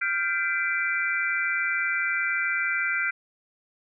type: chord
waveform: sine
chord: G dominant seventh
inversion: third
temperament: equal with one note detuned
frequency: 1396.9 / 1568 / 2018 / 2349 Hz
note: F6 / G6 / B6 / D7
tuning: 0 / 0 / +37 / 0 cents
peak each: -29 dBFS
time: 0.01-3.11 s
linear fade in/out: 10 ms
effects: none